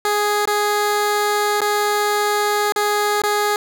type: tone with dropouts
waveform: 15% pulse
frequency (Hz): 415.3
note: G#4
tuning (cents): 0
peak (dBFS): -10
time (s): 0.05-3.56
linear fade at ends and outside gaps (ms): 1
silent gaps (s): 0.455-0.474 / 1.606-1.616 / 2.722-2.761 / 3.219-3.236
effects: none